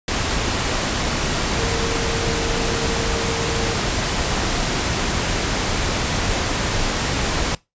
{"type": "tone in noise", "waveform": "sine", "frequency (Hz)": 458.6, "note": "A#4", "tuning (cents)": -28, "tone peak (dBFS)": -26, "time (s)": [1.56, 3.74], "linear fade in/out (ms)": 2, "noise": "pink", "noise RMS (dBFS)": -21, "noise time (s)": [0.08, 7.55], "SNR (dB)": -8, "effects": ["noise-tail reverb RT60 0.2 s tail -21 dB re dry", "resampled to 16000 Hz"]}